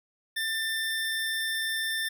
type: tone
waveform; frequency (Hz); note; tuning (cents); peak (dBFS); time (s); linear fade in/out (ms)
25% pulse; 1786; A6; +25; -24; 0.36-2.09; 10
effects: none